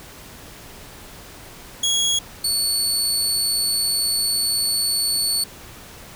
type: tone pair in turn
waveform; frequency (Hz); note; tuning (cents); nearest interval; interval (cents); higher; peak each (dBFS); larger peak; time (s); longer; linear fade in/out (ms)
25% pulse; 3322 / 4442; G#7 / C#8; 0 / +3; perfect fourth; 503; second; -14; neither; 1.83-2.19 / 2.44-5.44; second; 5
effects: pink hiss -41 dBFS RMS until 6.15 s